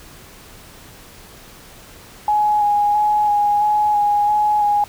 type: tone with vibrato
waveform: sine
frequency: 833 Hz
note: G#5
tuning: 5 cents sharp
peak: -13 dBFS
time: 2.28-4.84 s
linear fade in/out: 2 ms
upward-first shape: square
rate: 1.5 Hz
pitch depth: 15 cents each way
effects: pink hiss -42 dBFS RMS until 4.88 s